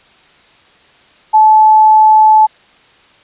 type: tone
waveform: sine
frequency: 866 Hz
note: A5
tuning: 28 cents flat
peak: -3 dBFS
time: 1.33-2.47 s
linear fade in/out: 20 ms
effects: white hiss -46 dBFS RMS until 3.23 s + resampled to 8000 Hz